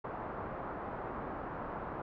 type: low-pass noise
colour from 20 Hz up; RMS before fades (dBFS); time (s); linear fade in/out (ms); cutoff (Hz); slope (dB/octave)
white; -41; 0.04-2.02; 5; 1200; 24
effects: none